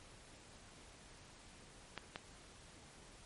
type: clicks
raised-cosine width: 0.3 ms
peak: -26 dBFS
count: 2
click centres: 1.977 / 2.159 s
effects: pink hiss -59 dBFS RMS until 3.25 s + MP3 48 kbps